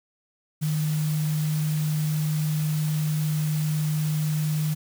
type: tone in noise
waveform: sine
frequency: 153.3 Hz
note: D#3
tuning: 25 cents flat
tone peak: -22 dBFS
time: 0.61-4.75 s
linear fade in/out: 20 ms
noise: white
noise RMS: -38 dBFS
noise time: 0.61-4.75 s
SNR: +13 dB
effects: none